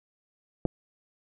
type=clicks; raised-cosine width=2 ms; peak=-12 / -22 dBFS; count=2; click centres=0.653 / 0.659 s; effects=none